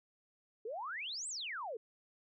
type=exponential two-way sweep; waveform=sine; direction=up then down; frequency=412.7 to 8480 to 412.7 Hz; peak=-39 dBFS; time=0.65-1.77 s; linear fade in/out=5 ms; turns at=1.28 s; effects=none